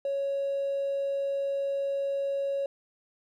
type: tone with hard clipping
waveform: triangle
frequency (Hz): 554.4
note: C#5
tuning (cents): 0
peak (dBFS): -27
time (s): 0.05-2.66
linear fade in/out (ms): 2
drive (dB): 3
effects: none